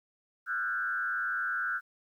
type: tone with frequency modulation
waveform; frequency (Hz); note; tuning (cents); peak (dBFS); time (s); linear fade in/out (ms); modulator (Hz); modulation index
sine; 1480; F#6; 0; -29; 0.46-1.81; 50; 106; 1.2
effects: 11-bit